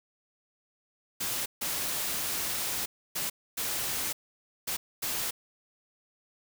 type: noise bursts at uneven times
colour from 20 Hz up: white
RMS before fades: -32 dBFS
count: 6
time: 1.2-1.46 / 1.61-2.86 / 3.15-3.3 / 3.57-4.13 / 4.67-4.77 / 5.02-5.31 s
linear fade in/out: 10 ms
effects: none